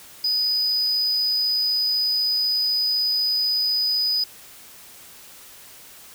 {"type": "tone", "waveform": "triangle", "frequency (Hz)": 4978, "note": "D#8", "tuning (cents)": 0, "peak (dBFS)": -18, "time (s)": [0.24, 4.24], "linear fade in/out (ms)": 5, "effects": ["white hiss -45 dBFS RMS until 6.14 s"]}